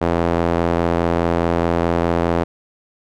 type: tone with band-pass filter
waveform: sawtooth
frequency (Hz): 84.8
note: E2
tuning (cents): +50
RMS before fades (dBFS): -18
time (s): 0.01-2.44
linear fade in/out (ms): 10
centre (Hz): 570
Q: 0.81
effects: none